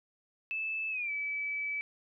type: tone with pitch glide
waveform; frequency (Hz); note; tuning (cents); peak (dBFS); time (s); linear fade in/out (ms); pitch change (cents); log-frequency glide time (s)
sine; 2624 to 2298; E7 to D7; -9 to -38; -32; 0.51-1.81; 0; -229; 0.9-1.11
effects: none